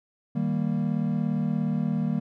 triangle chord, Eb major, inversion none, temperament equal, 155.56 / 196 / 233.1 Hz, Eb3 / G3 / Bb3, 0 / 0 / 0 cents, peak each -26 dBFS, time 0.35-2.2 s, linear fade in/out 10 ms, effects none

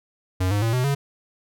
square tone with pitch steps, 92.5 / 102.64 / 113.88 / 126.36 / 140.2 Hz, F#2 / G#2 / A#2 / B2 / C#3, 0 / -20 / -40 / +40 / +20 cents, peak -20 dBFS, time 0.4-0.95 s, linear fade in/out 10 ms, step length 110 ms, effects none

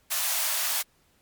white high-pass noise, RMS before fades -27 dBFS, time 0.1-0.83 s, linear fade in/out 20 ms, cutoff 580 Hz, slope 96 dB/octave, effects pink hiss -65 dBFS RMS until 1.21 s + MP3 96 kbps

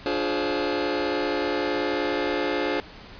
sawtooth chord, D half-diminished seventh, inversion none, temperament just, 293.7 / 352.4 / 422.9 / 528.6 Hz, D4 / F4 / Ab4 / C5, 0 / +16 / +31 / +18 cents, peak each -25 dBFS, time 0.06-2.8 s, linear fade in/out 0 ms, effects pink hiss -44 dBFS RMS until 3.19 s + resampled to 11025 Hz

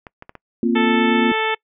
clicks, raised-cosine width 0.5 ms, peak -21 dBFS, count 4, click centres 0.068 / 0.224 / 0.294 / 0.353 s
sine chord, Bb suspended second, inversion none, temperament equal with one note detuned, 233.1 / 261.6 / 348 Hz, Bb3 / C4 / F4, 0 / 0 / -6 cents, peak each -17 / -22 / -21 dBFS, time 0.63-1.32 s, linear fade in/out 2 ms
harmonic tone, 440 Hz, A4, in tune, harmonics 1 / 2 / 3 / 4 / 5 / 6 / 7 / 8, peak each -23 / -23 / -27 / -26 / -25 / -29 / -31 / -31 dBFS, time 0.75-1.55 s, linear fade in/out 10 ms
effects noise-tail reverb RT60 0.1 s tail -24 dB re dry

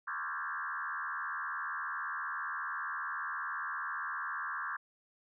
sine tone with frequency modulation, 1375 Hz, F6, 27 cents flat, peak -35 dBFS, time 0.07-4.77 s, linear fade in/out 10 ms, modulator 77.4 Hz, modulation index 4.3, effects none

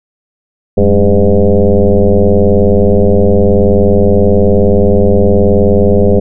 sine tone with frequency modulation, 207.7 Hz, G#3, in tune, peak -4 dBFS, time 0.77-6.2 s, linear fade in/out 10 ms, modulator 99 Hz, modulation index 3.6, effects none

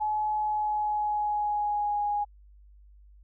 sine tone with pitch glide, 851 to 826.3 Hz, G#5 to G#5, +42 to -9 cents, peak -25 dBFS, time 0-2.25 s, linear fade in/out 20 ms, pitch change -51 cents, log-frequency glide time 0.34-2.02 s, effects added 50 Hz sine -51 dBFS peak until 3.23 s

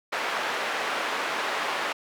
white band-pass noise, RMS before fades -29 dBFS, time 0.12-1.93 s, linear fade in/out 10 ms, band 450 to 1900 Hz, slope 12 dB/octave, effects none

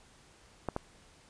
clicks, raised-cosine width 1 ms, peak -18 dBFS, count 2, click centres 0.687 / 0.764 s, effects pink hiss -60 dBFS RMS until 1.29 s + resampled to 22050 Hz

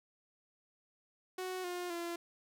sawtooth tone with pitch steps, 370 / 355.7 / 342 Hz, F#4 / F4 / F4, 0 / +32 / -36 cents, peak -34 dBFS, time 1.38-2.16 s, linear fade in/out 5 ms, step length 260 ms, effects none

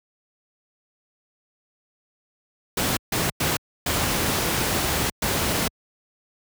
pink noise bursts at uneven times, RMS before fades -23 dBFS, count 5, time 2.77-2.97 / 3.12-3.3 / 3.4-3.57 / 3.86-5.1 / 5.22-5.68 s, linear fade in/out 5 ms, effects high-pass 60 Hz 12 dB/octave

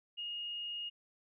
sine tone, 2858 Hz, F7, 39 cents sharp, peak -38 dBFS, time 0.17-0.9 s, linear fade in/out 20 ms, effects none

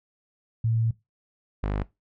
sine / sawtooth tone pair in turn, 113.5 / 50.56 Hz, A#2 / G#1, -46 / -46 cents, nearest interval octave + major second, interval 1400 cents, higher first, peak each -21 dBFS, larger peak neither, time 0.64-0.91 / 1.63-1.83 s, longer first, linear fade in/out 5 ms, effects noise-tail reverb RT60 0.2 s tail -19 dB re dry + low-pass 2000 Hz 12 dB/octave

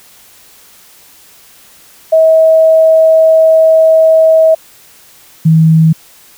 sine tone pair in turn, 642 / 160.5 Hz, E5 / E3, -46 / -46 cents, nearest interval 2 octaves, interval 2400 cents, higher first, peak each -3 dBFS, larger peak neither, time 2.12-4.55 / 5.45-5.93 s, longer first, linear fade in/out 10 ms, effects white hiss -41 dBFS RMS until 6.37 s

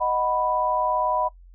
sine chord, B major, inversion first, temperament equal, 622.3 / 740 / 987.8 Hz, D#5 / F#5 / B5, 0 / 0 / 0 cents, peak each -26 / -27 / -23 dBFS, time 0-1.29 s, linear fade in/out 20 ms, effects noise-tail reverb RT60 0.1 s tail -19 dB re dry + added 44 Hz sine -45 dBFS peak until 1.54 s

